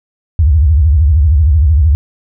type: tone with vibrato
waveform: sine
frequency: 75 Hz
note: D2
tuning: 37 cents sharp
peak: -5 dBFS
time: 0.39-1.95 s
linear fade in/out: 0 ms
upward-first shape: sine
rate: 13 Hz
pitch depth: 240 cents each way
effects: none